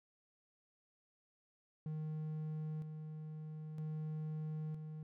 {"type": "tone with tremolo", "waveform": "triangle", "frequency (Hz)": 155.1, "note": "D#3", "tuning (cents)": -5, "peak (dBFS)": -37, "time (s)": [1.86, 5.03], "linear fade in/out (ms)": 2, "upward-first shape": "square", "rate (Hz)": 0.52, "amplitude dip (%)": 45, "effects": []}